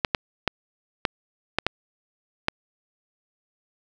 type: clicks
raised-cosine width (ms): 0.3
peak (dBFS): -4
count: 7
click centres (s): 0.048 / 0.148 / 0.477 / 1.052 / 1.586 / 1.666 / 2.484
effects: none